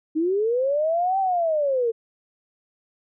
sine linear two-way sweep, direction up then down, 302.6 to 784 to 444.5 Hz, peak -19 dBFS, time 0.15-1.92 s, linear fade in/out 20 ms, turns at 1.19 s, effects none

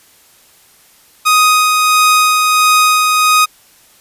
sawtooth tone with tremolo, 1249 Hz, D#6, 6 cents sharp, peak -3 dBFS, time 1.25-3.46 s, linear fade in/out 20 ms, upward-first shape sine, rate 1.5 Hz, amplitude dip 30%, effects white hiss -47 dBFS RMS until 4 s + resampled to 32000 Hz

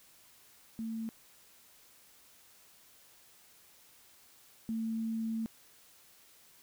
sine tone pair in turn, 224.2 / 224.2 Hz, A3 / A3, +33 / +33 cents, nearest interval unison, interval 0 cents, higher neither, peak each -35 / -32 dBFS, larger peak second, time 0.79-1.09 / 4.69-5.46 s, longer second, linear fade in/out 0 ms, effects white hiss -61 dBFS RMS until 6.62 s

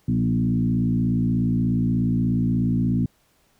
sine tone with frequency modulation, 185 Hz, F#3, in tune, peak -18 dBFS, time 0.08-3.06 s, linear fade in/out 5 ms, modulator 56.7 Hz, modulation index 1.5, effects pink hiss -63 dBFS RMS until 3.59 s

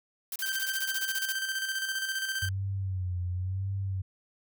blue noise bursts, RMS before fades -35 dBFS, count 15, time 0.32-1.324 s, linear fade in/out 2 ms, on 38 ms, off 31 ms
sawtooth tone with tremolo, 1561 Hz, G6, 8 cents flat, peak -25 dBFS, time 0.42-2.49 s, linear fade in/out 5 ms, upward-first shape square, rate 15 Hz, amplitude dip 45%
sine tone with vibrato, 93.4 Hz, F#2, 17 cents sharp, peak -29 dBFS, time 2.42-4.02 s, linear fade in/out 10 ms, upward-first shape sine, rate 0.94 Hz, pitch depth 81 cents each way
effects none

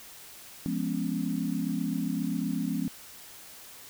sine chord, C# dominant seventh, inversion first, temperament just, 173.24 / 207.9 / 249.5 / 277.2 Hz, E#3 / G#3 / B3 / C#4, -14 / +2 / +18 / 0 cents, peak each -33 dBFS, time 0.66-2.88 s, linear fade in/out 0 ms, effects white hiss -48 dBFS RMS until 3.89 s

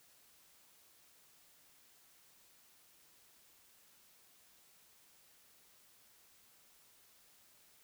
silence, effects white hiss -66 dBFS RMS until 7.83 s

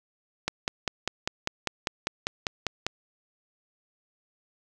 click train, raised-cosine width 0.2 ms, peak -9 dBFS, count 13, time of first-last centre 0.48-2.866 s, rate 5.03 Hz, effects none

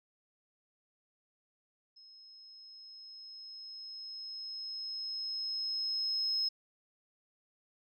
sine tone with level ramp, 5160 Hz, E8, 38 cents flat, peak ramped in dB -54 to -28 dBFS, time 1.96-6.49 s, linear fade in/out 10 ms, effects tanh soft clip ceiling -24 dBFS

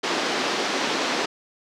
pink band-pass noise, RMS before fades -25 dBFS, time 0.03-1.26 s, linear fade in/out 10 ms, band 250 to 5700 Hz, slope 24 dB/octave, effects none

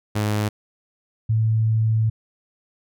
sawtooth / sine tone pair in turn, 105.3 / 110.82 Hz, G#2 / A2, +24 / +13 cents, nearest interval minor second, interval 89 cents, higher second, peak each -16 dBFS, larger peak neither, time 0.15-0.49 / 1.29-2.1 s, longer second, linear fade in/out 10 ms, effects none

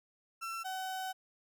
35% pulse tone pair in turn, 1345 / 754.9 Hz, E6 / F#5, +34 / +35 cents, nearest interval minor seventh, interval 999 cents, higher first, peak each -36 / -35 dBFS, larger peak second, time 0.41-0.64 / 0.64-1.13 s, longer second, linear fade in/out 20 ms, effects none

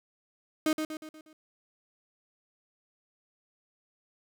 35% pulse tone with echo, 311.1 Hz, D#4, in tune, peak -22 dBFS, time 0.66-0.73 s, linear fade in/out 2 ms, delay 120 ms, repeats 5, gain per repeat -6 dB, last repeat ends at 1.33 s, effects none

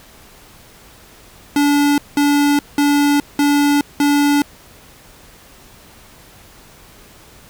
square tone bursts, 288.3 Hz, D4, 32 cents flat, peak -12 dBFS, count 5, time 1.56-4.42 s, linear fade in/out 2 ms, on 420 ms, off 190 ms, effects pink hiss -44 dBFS RMS until 7.49 s

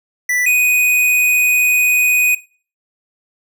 square tone pair in turn, 1975.5 / 2489 Hz, B6 / D#7, 0 / 0 cents, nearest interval major third, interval 400 cents, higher second, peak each -15 / -11 dBFS, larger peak second, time 0.29-0.46 / 0.46-2.35 s, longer second, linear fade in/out 5 ms, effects noise-tail reverb RT60 0.4 s tail -19 dB re dry

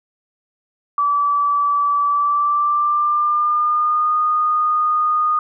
sine tone with pitch glide, 1154 to 1229.7 Hz, D6 to D#6, -31 to -21 cents, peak -14 dBFS, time 0.98-5.39 s, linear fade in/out 2 ms, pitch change +110 cents, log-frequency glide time 2.07-4.16 s, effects none

